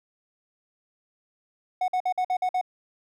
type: tone bursts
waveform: triangle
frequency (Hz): 736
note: F#5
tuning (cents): -9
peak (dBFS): -20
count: 7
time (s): 1.81-2.613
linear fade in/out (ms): 5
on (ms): 71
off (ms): 51
effects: none